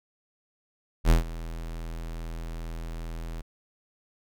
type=tone with ADSR envelope; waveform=square; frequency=41.2 Hz; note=E1; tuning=in tune; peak=-15 dBFS; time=1.04-3.42 s; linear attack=62 ms; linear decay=130 ms; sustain=-19 dB; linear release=16 ms; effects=none